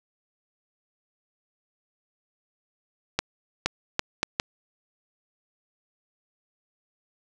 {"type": "accelerating click train", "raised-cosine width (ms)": 0.2, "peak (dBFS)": -5, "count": 5, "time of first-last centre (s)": [3.19, 4.399], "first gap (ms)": 470, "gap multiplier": 0.71, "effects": []}